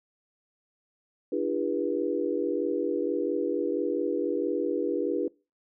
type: tone cluster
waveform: sine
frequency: 295.5 / 340 / 401.6 / 485.7 Hz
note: D4 / F4 / G4 / B4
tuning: +11 / -46 / +42 / -29 cents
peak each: -31 dBFS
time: 1.32-5.28 s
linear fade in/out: 5 ms
effects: noise-tail reverb RT60 0.3 s tail -23 dB re dry